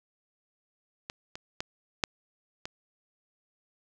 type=clicks; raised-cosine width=0.2 ms; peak=-19 / -22 / -15 / -7 / -19 dBFS; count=5; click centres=1.099 / 1.355 / 1.605 / 2.038 / 2.655 s; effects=none